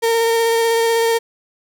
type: tone with vibrato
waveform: 35% pulse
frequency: 458.5 Hz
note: A#4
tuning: 29 cents flat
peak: -12 dBFS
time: 0.02-1.19 s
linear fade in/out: 20 ms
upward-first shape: square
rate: 16 Hz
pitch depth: 11 cents each way
effects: none